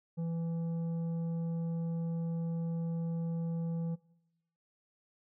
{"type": "tone with tanh clipping", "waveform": "triangle", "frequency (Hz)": 166.4, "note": "E3", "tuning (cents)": 17, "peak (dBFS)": -34, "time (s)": [0.17, 3.96], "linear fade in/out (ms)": 20, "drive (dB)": 12, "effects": ["noise-tail reverb RT60 0.9 s tail -23 dB re dry"]}